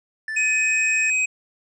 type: tone with pitch glide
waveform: triangle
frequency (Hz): 1760 to 1774.3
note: A6 to A6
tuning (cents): 0 to +14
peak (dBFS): -24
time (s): 0.28-1.1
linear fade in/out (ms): 2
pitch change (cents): +14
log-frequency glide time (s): 0.5-0.8
type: tone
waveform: square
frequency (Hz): 2522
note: D#7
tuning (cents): +23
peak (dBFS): -19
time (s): 0.36-1.26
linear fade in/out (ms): 10
effects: resampled to 24000 Hz